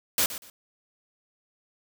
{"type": "noise with echo", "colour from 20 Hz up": "white", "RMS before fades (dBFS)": -23, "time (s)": [0.18, 0.26], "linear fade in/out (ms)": 2, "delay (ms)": 120, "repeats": 2, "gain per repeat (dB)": -13, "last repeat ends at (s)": 0.5, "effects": []}